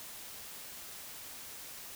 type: silence
effects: white hiss -47 dBFS RMS until 1.95 s